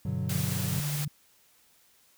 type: chord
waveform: triangle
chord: G major seventh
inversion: none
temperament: equal with one note detuned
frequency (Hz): 98 / 123.47 / 145.82 / 185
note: G2 / B2 / D3 / F#3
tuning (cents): 0 / 0 / -12 / 0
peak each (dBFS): -32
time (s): 0.05-0.8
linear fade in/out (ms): 5
type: noise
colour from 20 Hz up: white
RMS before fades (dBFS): -36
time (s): 0.29-1.05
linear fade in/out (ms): 5
type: tone with tremolo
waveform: sine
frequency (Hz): 146.83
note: D3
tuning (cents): 0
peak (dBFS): -28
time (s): 0.35-1.08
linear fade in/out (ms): 5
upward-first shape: sine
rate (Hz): 14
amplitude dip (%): 30
effects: white hiss -63 dBFS RMS until 2.17 s